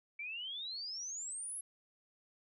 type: exponential sweep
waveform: sine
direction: up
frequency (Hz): 2285 to 11160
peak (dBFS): -40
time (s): 0.19-1.61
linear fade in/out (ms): 5
effects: none